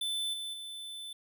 square tone with level steps, 3520 Hz, A7, in tune, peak -32 / -37 / -41 dBFS, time 0.01-1.13 s, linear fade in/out 5 ms, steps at 0.33 / 0.53 s, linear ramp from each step 10 ms, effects none

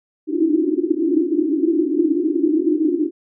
white band-pass noise, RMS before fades -18 dBFS, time 0.27-3.11 s, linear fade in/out 50 ms, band 290 to 350 Hz, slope 96 dB/octave, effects none

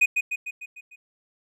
triangle tone with echo, 2489 Hz, D#7, in tune, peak -13 dBFS, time 0.01-0.06 s, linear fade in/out 10 ms, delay 150 ms, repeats 6, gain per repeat -5 dB, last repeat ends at 0.96 s, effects none

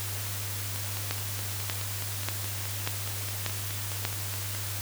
two click trains, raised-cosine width 0.2 ms, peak -11 / -20 dBFS, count 6 / 19, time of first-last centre 1.11-4.051 / 0.76-4.549 s, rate 1.7 / 4.75 Hz, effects added 100 Hz sine -35 dBFS peak until 4.81 s + white hiss -36 dBFS RMS until 4.81 s

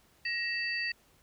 sine tone cluster, 1891 / 2649 / 4603 Hz, A#6 / E7 / D8, +24 / +8 / -36 cents, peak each -33 / -36 / -37 dBFS, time 0.25-0.92 s, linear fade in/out 5 ms, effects pink hiss -65 dBFS RMS until 1.22 s

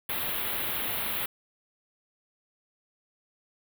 white band-stop noise, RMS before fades -31 dBFS, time 0.09-1.26 s, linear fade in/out 5 ms, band 3800 to 11000 Hz, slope 48 dB/octave, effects none

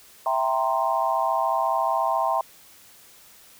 sine chord, C dominant seventh, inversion first, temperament equal, 659.3 / 784 / 932.3 / 1046.5 Hz, E5 / G5 / Bb5 / C6, 0 / 0 / 0 / 0 cents, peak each -26 dBFS, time 0.26-2.41 s, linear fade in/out 2 ms, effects white hiss -51 dBFS RMS until 3.59 s

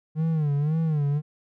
triangle tone with vibrato, 152.4 Hz, D#3, 36 cents flat, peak -19 dBFS, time 0.15-1.22 s, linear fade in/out 50 ms, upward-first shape sine, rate 1.9 Hz, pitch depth 120 cents each way, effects none

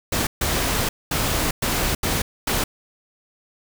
pink noise bursts at uneven times, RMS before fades -22 dBFS, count 6, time 0.12-0.27 / 0.41-0.89 / 1.11-1.51 / 1.62-1.95 / 2.03-2.22 / 2.47-2.64 s, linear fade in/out 5 ms, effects none

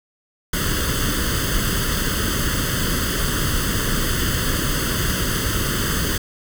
pink noise with comb filter, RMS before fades -21 dBFS, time 0.53-6.18 s, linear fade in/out 5 ms, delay 0.63 ms, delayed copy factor +0.85, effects none

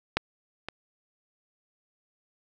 clicks, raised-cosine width 0.3 ms, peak -7 / -18 dBFS, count 2, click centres 0.17 / 0.686 s, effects none

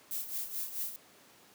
violet noise with tremolo, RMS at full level -35 dBFS, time 0.11-0.96 s, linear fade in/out 0 ms, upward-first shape sine, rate 4.6 Hz, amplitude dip 70%, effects pink hiss -59 dBFS RMS until 1.54 s + high-pass 200 Hz 12 dB/octave

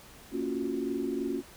sine chord, Gb major seventh, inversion first, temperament just, 231.2 / 277.5 / 346.9 / 370 Hz, Bb3 / Db4 / F4 / Gb4, -14 / +2 / -12 / 0 cents, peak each -37 / -33 / -35 / -35 dBFS, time 0.31-1.43 s, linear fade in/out 50 ms, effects pink hiss -52 dBFS RMS until 1.56 s

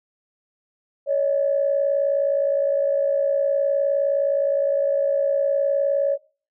sine tone pair together, 559 / 618.5 Hz, C#5 / D#5, +14 / -10 cents, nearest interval major second, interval 176 cents, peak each -18 / -24 dBFS, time 1.06-6.18 s, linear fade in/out 50 ms, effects noise-tail reverb RT60 0.4 s tail -23 dB re dry + tanh soft clip ceiling -10 dBFS

